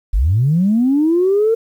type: linear sweep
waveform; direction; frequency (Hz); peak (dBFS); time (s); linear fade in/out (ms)
sine; up; 39.39 to 461.4; -10; 0.13-1.55; 10
effects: tanh soft clip ceiling -6 dBFS + 8-bit